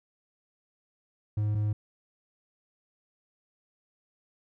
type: tone pair in turn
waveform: triangle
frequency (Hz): 105.5 / 105.5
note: G#2 / G#2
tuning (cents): +28 / +28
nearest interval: unison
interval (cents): 0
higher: neither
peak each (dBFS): -23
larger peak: neither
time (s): 1.37-1.55 / 1.55-1.73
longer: neither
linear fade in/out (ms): 5
effects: none